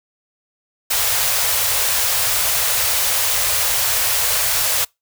white band-stop noise, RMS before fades -18 dBFS, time 0.9-4.85 s, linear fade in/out 10 ms, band 130 to 450 Hz, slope 48 dB/octave, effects noise-tail reverb RT60 0.2 s tail -26 dB re dry

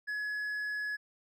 sine tone with hard clipping, 1692 Hz, G#6, 32 cents sharp, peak -34 dBFS, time 0.07-0.97 s, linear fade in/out 20 ms, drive 3 dB, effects none

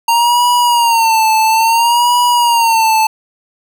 square tone with vibrato, 924 Hz, A#5, 16 cents flat, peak -9 dBFS, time 0.08-3.07 s, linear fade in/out 5 ms, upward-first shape sine, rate 0.59 Hz, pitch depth 88 cents each way, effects none

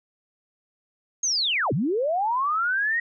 sine linear two-way sweep, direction down then up, 6580 to 110 to 1907 Hz, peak -21 dBFS, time 1.23-3 s, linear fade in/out 5 ms, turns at 1.73 s, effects none

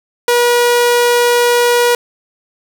sawtooth tone, 481.8 Hz, B4, 43 cents flat, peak -5 dBFS, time 0.28-1.95 s, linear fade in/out 2 ms, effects none

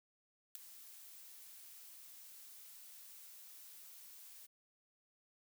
blue noise with ADSR envelope, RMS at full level -40 dBFS, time 0.55-4.47 s, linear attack 4 ms, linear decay 3 ms, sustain -16 dB, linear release 18 ms, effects none

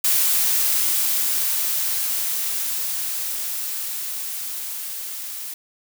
blue noise with level ramp, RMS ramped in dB -18 to -32 dBFS, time 0.04-5.54 s, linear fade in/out 5 ms, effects none

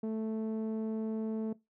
sawtooth tone with low-pass filter, 220 Hz, A3, in tune, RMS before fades -35 dBFS, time 0.03-1.53 s, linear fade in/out 5 ms, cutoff 460 Hz, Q 1.2, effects noise-tail reverb RT60 0.2 s tail -20 dB re dry

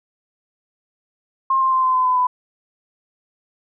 sine tone with pitch steps, 1064 / 1053 / 1042.1 / 1031.3 / 1020.7 / 1010.1 / 999.7 Hz, C6 / C6 / C6 / C6 / C6 / B5 / B5, +29 / +11 / -7 / -25 / -43 / +39 / +21 cents, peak -14 dBFS, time 1.5-2.27 s, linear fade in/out 5 ms, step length 110 ms, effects none

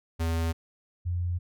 square / sine tone pair in turn, 82.41 / 87.92 Hz, E2 / F2, 0 / +12 cents, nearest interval minor second, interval 112 cents, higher second, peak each -26 dBFS, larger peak neither, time 0.19-0.53 / 1.05-1.39 s, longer neither, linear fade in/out 20 ms, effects none

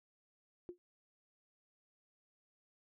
sine tone with exponential decay, 354.1 Hz, F4, 24 cents sharp, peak -39 dBFS, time 0.69-0.78 s, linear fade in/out 0 ms, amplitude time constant 19 ms, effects none

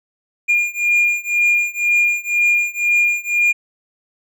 triangle beating tone pair, 2415 / 2417 Hz, D7 / D7, +48 / +49 cents, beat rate 2 Hz, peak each -15 / -16 dBFS, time 0.48-3.53 s, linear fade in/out 20 ms, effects none

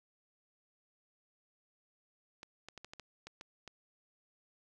clicks, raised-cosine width 0.2 ms, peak -30 dBFS, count 9, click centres 2.431 / 2.686 / 2.777 / 2.846 / 2.935 / 2.997 / 3.27 / 3.411 / 3.677 s, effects none

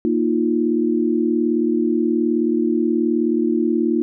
sine chord, Bb suspended fourth, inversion none, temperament just, 233.1 / 310.8 / 349.6 Hz, Bb3 / Eb4 / F4, 0 / -2 / +2 cents, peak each -20 dBFS, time 0.05-4.02 s, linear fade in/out 0 ms, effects none

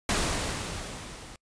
pink noise with level ramp, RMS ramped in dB -25 to -46 dBFS, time 0.09-1.36 s, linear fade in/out 2 ms, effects noise-tail reverb RT60 0.1 s tail -26 dB re dry + resampled to 22050 Hz

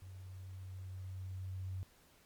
sine tone with level ramp, 93.6 Hz, F#2, 20 cents sharp, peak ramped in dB -48 to -38 dBFS, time 0.02-1.83 s, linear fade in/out 0 ms, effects pink hiss -66 dBFS RMS until 2.25 s + MP3 96 kbps

